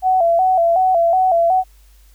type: tone with vibrato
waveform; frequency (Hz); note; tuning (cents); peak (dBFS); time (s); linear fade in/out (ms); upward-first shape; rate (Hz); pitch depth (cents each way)
sine; 711; F5; +31; -11; 0.02-1.64; 50; square; 2.7; 88
effects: added 50 Hz sine -45 dBFS peak until 2.14 s + white hiss -56 dBFS RMS until 2.14 s